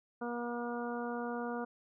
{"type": "harmonic tone", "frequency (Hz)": 239.1, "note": "A#3", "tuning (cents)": 44, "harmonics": [1, 2, 3, 4, 5, 6], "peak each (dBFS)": [-39, -40, -43, -46, -47, -46], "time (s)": [0.21, 1.65], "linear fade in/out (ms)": 10, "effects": []}